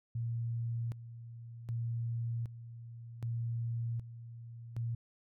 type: tone with tremolo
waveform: sine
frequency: 116.6 Hz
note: A#2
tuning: 1 cent sharp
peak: -33 dBFS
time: 0.15-4.95 s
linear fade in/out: 5 ms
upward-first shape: square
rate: 0.65 Hz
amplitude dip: 75%
effects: none